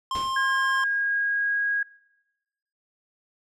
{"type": "tone", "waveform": "square", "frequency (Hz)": 1058, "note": "C6", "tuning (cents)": 19, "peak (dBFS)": -26, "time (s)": [0.11, 0.84], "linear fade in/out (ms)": 2}
{"type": "noise with exponential decay", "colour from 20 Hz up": "pink", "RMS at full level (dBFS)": -34, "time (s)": [0.15, 0.5], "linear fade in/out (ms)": 1, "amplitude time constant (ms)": 76}
{"type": "tone with pitch glide", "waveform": "sine", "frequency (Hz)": [1627, 1644], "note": ["G#6", "G#6"], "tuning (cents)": [-36, -18], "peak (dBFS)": -22, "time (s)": [0.36, 1.83], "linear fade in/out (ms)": 5, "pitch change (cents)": 18, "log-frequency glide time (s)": [0.69, 1.6]}
{"effects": ["noise-tail reverb RT60 1.0 s tail -23 dB re dry", "low-pass 7000 Hz 12 dB/octave"]}